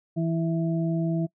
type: harmonic tone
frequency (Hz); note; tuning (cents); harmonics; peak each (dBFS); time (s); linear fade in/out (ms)
164.81; E3; 0; 1 / 2 / 4; -24 / -29 / -34; 0.16-1.27; 20
effects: noise-tail reverb RT60 0.1 s tail -24 dB re dry